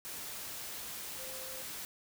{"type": "tone in noise", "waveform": "sine", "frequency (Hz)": 523.3, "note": "C5", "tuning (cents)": 0, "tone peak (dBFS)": -49, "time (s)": [1.19, 1.62], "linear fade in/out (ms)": 0, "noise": "white", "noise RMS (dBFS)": -43, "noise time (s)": [0.05, 1.85], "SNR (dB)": -9, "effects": []}